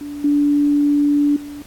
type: tone with level steps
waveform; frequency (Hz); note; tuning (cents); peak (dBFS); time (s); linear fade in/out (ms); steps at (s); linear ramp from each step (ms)
sine; 290; D4; -22; -26 / -12 / -29; 0.01-1.62; 0; 0.24 / 1.36; 5
effects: pink hiss -44 dBFS RMS until 1.66 s + AAC 64 kbps